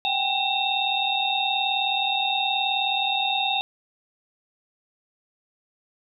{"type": "tone cluster", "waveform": "sine", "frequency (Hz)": [768, 807, 2697, 3616, 3745], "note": ["G5", "G#5", "E7", "A7", "A#7"], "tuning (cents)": [-36, -50, 39, 47, 7], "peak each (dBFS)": -28, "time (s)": [0.05, 3.61], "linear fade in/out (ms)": 0, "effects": []}